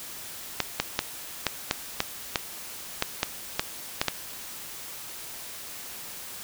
clicks, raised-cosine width 0.2 ms, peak -5 dBFS, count 12, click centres 0.603 / 0.8 / 0.991 / 1.467 / 1.711 / 2.004 / 2.358 / 3.024 / 3.231 / 3.595 / 4.015 / 4.083 s, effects white hiss -40 dBFS RMS until 6.43 s

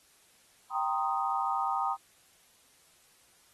sine chord, C minor seventh, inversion second, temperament equal, 784 / 932.3 / 1046.5 / 1244.5 Hz, G5 / Bb5 / C6 / Eb6, 0 / 0 / 0 / 0 cents, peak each -32 / -33 / -37 / -32 dBFS, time 0.7-1.97 s, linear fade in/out 50 ms, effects white hiss -63 dBFS RMS until 3.53 s + AAC 32 kbps

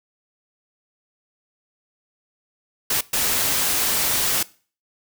white noise bursts at uneven times, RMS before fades -21 dBFS, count 2, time 2.9-3.01 / 3.13-4.43 s, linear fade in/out 5 ms, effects noise-tail reverb RT60 0.4 s tail -21 dB re dry

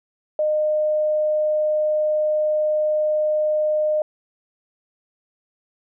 sine tone, 611 Hz, D#5, 32 cents flat, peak -17 dBFS, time 0.39-4.02 s, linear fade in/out 2 ms, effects none

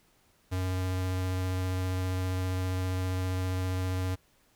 square tone with vibrato, 92.5 Hz, F#2, in tune, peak -29 dBFS, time 0.51-4.16 s, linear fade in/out 20 ms, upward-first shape sine, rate 15 Hz, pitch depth 10 cents each way, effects pink hiss -66 dBFS RMS until 4.55 s

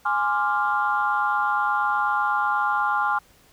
sine chord, D half-diminished seventh, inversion second, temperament equal, 830.6 / 1046.5 / 1174.7 / 1396.9 Hz, Ab5 / C6 / D6 / F6, 0 / 0 / 0 / 0 cents, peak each -24 / -26 / -27 / -24 dBFS, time 0.05-3.19 s, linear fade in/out 10 ms, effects tanh soft clip ceiling -10 dBFS + pink hiss -56 dBFS RMS until 3.52 s

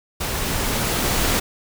pink noise with level ramp, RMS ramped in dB -25 to -19 dBFS, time 0.2-1.4 s, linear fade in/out 10 ms, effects none

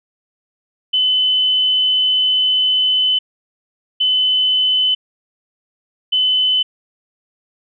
sine tone bursts at uneven times, 3025 Hz, F#7, 38 cents sharp, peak -12 dBFS, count 3, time 0.93-3.19 / 4-4.95 / 6.12-6.63 s, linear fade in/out 10 ms, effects none

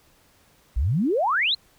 sine exponential sweep, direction up, 51.91 to 4319 Hz, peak -19 dBFS, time 0.76-1.55 s, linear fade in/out 10 ms, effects pink hiss -59 dBFS RMS until 1.78 s

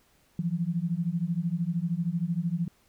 sine beating tone pair, 164.2 / 177.2 Hz, E3 / F3, -6 / +25 cents, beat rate 13 Hz, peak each -29 dBFS, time 0.39-2.68 s, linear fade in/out 2 ms, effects pink hiss -65 dBFS RMS until 2.88 s

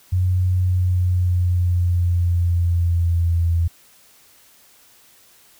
sine tone with pitch glide, 91.4 to 84.3 Hz, F#2 to E2, -21 to +39 cents, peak -15 dBFS, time 0.12-3.68 s, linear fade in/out 10 ms, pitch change -140 cents, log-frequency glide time 0.6-3.5 s, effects white hiss -52 dBFS RMS until 5.59 s

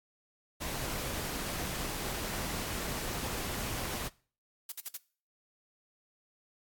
pink noise, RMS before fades -37 dBFS, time 0.6-4.09 s, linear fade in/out 20 ms
blue noise bursts, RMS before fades -38 dBFS, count 4, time 4.69-4.97 s, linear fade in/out 5 ms, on 31 ms, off 52 ms
effects noise-tail reverb RT60 0.4 s tail -20 dB re dry + AAC 64 kbps

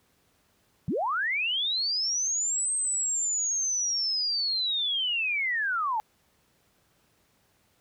sine linear two-way sweep, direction up then down, 125 to 8372 to 832 Hz, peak -25 dBFS, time 0.88-6 s, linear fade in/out 0 ms, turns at 2.73 s, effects pink hiss -67 dBFS RMS until 7.8 s + high-pass 60 Hz 12 dB/octave

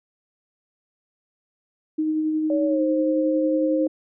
sine tone with tremolo, 311.1 Hz, D#4, in tune, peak -19 dBFS, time 1.98-3.88 s, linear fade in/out 10 ms, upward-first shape sine, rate 11 Hz, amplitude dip 25%
sine tone with pitch glide, 568 to 526.9 Hz, C#5 to C5, +42 to +12 cents, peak -22 dBFS, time 2.5-3.87 s, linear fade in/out 2 ms, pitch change -130 cents, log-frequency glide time 2.66-2.82 s
effects none

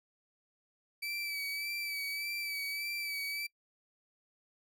30% pulse tone with vibrato, 2306 Hz, D7, 32 cents flat, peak -33 dBFS, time 1.02-3.47 s, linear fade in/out 10 ms, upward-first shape sine, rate 1.7 Hz, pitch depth 32 cents each way, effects noise-tail reverb RT60 0.1 s tail -25 dB re dry

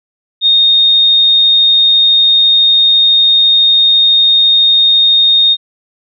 sine tone, 3694 Hz, A#7, 16 cents flat, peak -5 dBFS, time 0.41-5.57 s, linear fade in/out 50 ms, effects none

